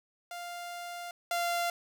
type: tone pair in turn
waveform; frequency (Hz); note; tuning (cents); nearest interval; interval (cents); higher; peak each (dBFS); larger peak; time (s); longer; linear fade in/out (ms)
sawtooth; 698.5 / 692.5; F5 / F5; 0 / -15; unison; 15; first; -35 / -25; second; 0.31-1.11 / 1.31-1.7; first; 2
effects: none